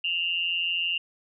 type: tone with amplitude modulation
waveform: sine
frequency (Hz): 2794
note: F7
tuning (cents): 0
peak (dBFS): -21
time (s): 0.04-0.98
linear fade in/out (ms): 5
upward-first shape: sine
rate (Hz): 173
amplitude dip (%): 75
effects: none